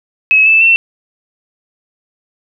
sine tone with pitch steps, 2570 / 2632 / 2695 Hz, E7 / E7 / E7, -45 / -3 / +38 cents, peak -5 dBFS, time 0.31-0.76 s, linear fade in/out 0 ms, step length 150 ms, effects none

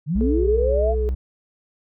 sine linear sweep, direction up, 133.6 to 700 Hz, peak -19 dBFS, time 0.06-0.95 s, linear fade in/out 50 ms
triangle tone with pitch glide, 61.74 to 62.89 Hz, B1 to B1, 0 to +32 cents, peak -18 dBFS, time 0.15-1.15 s, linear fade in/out 10 ms, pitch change +32 cents, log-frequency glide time 0.47-0.89 s
sine tone with vibrato, 428.8 Hz, A4, 45 cents flat, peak -23 dBFS, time 0.21-1.09 s, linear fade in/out 0 ms, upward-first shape sine, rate 3.1 Hz, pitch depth 33 cents each way
effects none

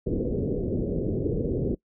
white low-pass noise, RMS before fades -27 dBFS, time 0.06-1.75 s, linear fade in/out 10 ms, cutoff 480 Hz, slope 48 dB/octave, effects noise-tail reverb RT60 0.1 s tail -22 dB re dry

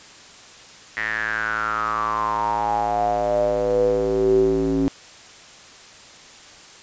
square tone with band-pass filter sweep, 55 Hz, A1, in tune, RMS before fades -21 dBFS, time 0.97-4.88 s, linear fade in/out 0 ms, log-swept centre 1900 to 300 Hz, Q 9.5, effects white hiss -44 dBFS RMS until 6.82 s + resampled to 16000 Hz

